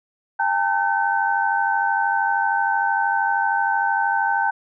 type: tone cluster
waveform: sine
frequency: 805 / 898 / 1529 Hz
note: G5 / A5 / G6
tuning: +46 / +35 / -44 cents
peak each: -22 dBFS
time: 0.39-4.51 s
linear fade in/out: 10 ms
effects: none